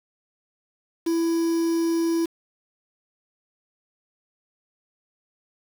triangle tone with quantisation, 332.5 Hz, E4, 15 cents sharp, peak -18 dBFS, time 1.06-2.26 s, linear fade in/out 10 ms, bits 6, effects none

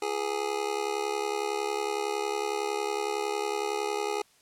25% pulse tone with amplitude modulation, 415.3 Hz, G#4, in tune, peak -21 dBFS, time 0.02-4.22 s, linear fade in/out 5 ms, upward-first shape sine, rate 70.9 Hz, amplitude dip 80%, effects white hiss -62 dBFS RMS until 4.41 s + low-pass 10000 Hz 12 dB/octave

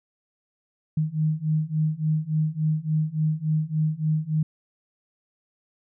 sine beating tone pair, 153.7 / 157.2 Hz, D#3 / D#3, -21 / +18 cents, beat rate 3.5 Hz, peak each -25 / -24 dBFS, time 0.97-4.43 s, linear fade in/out 5 ms, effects none

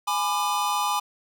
square chord, G# diminished, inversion none, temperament just, 830.6 / 996.7 / 1196.1 Hz, G#5 / B5 / D6, 0 / +16 / +31 cents, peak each -28 dBFS, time 0.07-1 s, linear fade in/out 10 ms, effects none

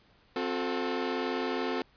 sawtooth chord, F# diminished, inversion second, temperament equal with one note detuned, 261.6 / 360.5 / 440 Hz, C4 / F#4 / A4, 0 / -45 / 0 cents, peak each -30 dBFS, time 0.36-1.82 s, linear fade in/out 2 ms, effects pink hiss -63 dBFS RMS until 1.96 s + resampled to 11025 Hz

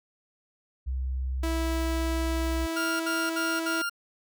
sine tone with pitch glide, 64.8 to 62.59 Hz, C2 to B1, -16 to +24 cents, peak -27 dBFS, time 0.86-2.67 s, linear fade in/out 20 ms, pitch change -60 cents, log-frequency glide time 1.4-1.46 s
sawtooth tone, 327.4 Hz, E4, 12 cents flat, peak -25 dBFS, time 1.43-3.82 s, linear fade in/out 5 ms
40% pulse tone bursts, 1400 Hz, F6, 4 cents sharp, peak -27 dBFS, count 4, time 2.76-3.897 s, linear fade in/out 10 ms, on 240 ms, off 59 ms
effects none

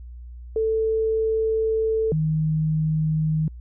sine tone pair in turn, 442.3 / 156.38 Hz, A4 / D#3, +9 / +9 cents, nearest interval octave + tritone, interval 1800 cents, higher first, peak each -19 dBFS, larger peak neither, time 0.56-2.12 / 2.12-3.48 s, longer first, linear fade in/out 2 ms, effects added 60 Hz sine -36 dBFS peak until 3.6 s

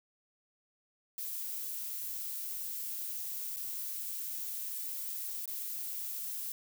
violet noise with dropouts, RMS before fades -39 dBFS, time 1.18-6.52 s, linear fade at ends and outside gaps 1 ms, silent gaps 3.562-3.568 / 5.457-5.477 s, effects none

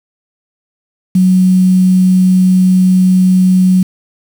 sine tone with quantisation, 185 Hz, F#3, in tune, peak -5 dBFS, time 1.15-3.83 s, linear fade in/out 5 ms, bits 5, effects none

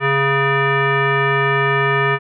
sine tone with frequency modulation, 690 Hz, F5, 21 cents flat, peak -13 dBFS, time 0-2.19 s, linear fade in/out 50 ms, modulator 551 Hz, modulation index 2.8, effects none

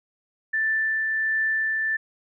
sine tone with tremolo, 1766 Hz, A6, 6 cents sharp, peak -20 dBFS, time 0.53-1.97 s, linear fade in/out 10 ms, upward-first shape triangle, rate 1.4 Hz, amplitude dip 25%, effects none

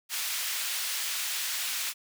pink high-pass noise, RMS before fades -32 dBFS, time 0.09-1.94 s, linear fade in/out 50 ms, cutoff 2200 Hz, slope 12 dB/octave, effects none

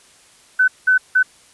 sine tone bursts at uneven times, 1511 Hz, F#6, 36 cents sharp, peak -10 dBFS, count 3, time 0.59-0.68 / 0.87-0.98 / 1.15-1.23 s, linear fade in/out 10 ms, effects white hiss -50 dBFS RMS until 1.53 s + resampled to 24000 Hz

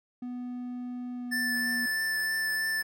triangle tone with pitch glide, 246.9 to 239.7 Hz, B3 to A#3, 0 to +48 cents, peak -32 dBFS, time 0.22-1.86 s, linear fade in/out 5 ms, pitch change -52 cents, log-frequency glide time 1.14-1.61 s
square tone with vibrato, 1760 Hz, A6, in tune, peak -28 dBFS, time 1.31-2.83 s, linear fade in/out 20 ms, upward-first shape triangle, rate 3.1 Hz, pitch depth 13 cents each way
click train, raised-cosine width 0.5 ms, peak -38 dBFS, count 230, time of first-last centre 1.56-2.825 s, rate 181 Hz
effects none

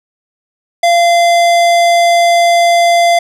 sine tone with hard clipping, 688 Hz, F5, 26 cents flat, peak -8 dBFS, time 0.83-3.19 s, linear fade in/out 5 ms, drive 18 dB, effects none

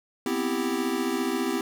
square chord, C major seventh, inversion third, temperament equal, 246.9 / 261.6 / 329.6 / 392 Hz, B3 / C4 / E4 / G4, 0 / 0 / 0 / 0 cents, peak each -33 / -31 / -31 / -31 dBFS, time 0.26-1.61 s, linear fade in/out 2 ms, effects none

